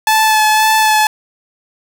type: tone with vibrato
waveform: sawtooth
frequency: 867 Hz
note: A5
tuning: 26 cents flat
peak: -5 dBFS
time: 0.07-1.07 s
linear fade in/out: 2 ms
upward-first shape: sine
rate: 1.9 Hz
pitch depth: 17 cents each way
effects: 7-bit